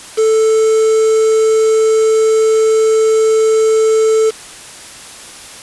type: tone with quantisation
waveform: triangle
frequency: 440 Hz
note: A4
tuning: in tune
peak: -6 dBFS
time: 0.17-4.31 s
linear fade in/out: 20 ms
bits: 4
effects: white hiss -33 dBFS RMS until 5.62 s + resampled to 24000 Hz